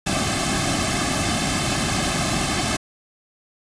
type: noise with comb filter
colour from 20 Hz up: pink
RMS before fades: -22 dBFS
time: 0.06-2.77 s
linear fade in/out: 10 ms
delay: 2.1 ms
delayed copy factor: -0.85
effects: resampled to 22050 Hz